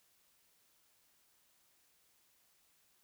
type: silence
effects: white hiss -72 dBFS RMS until 3.03 s